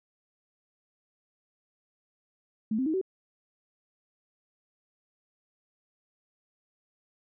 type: tone with pitch steps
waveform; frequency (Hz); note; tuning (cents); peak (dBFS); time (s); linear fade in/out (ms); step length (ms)
sine; 217.6 / 261.8 / 314.9 / 378.9; A3 / C4 / D#4 / F#4; -19 / +1 / +21 / +41; -25; 2.71-3.014; 5; 76
effects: none